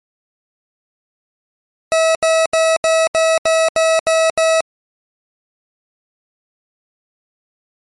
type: tone bursts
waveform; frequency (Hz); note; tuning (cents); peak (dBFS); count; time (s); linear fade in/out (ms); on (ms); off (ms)
40% pulse; 647; E5; -32; -10; 9; 1.92-4.606; 0; 230; 77
effects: MP3 48 kbps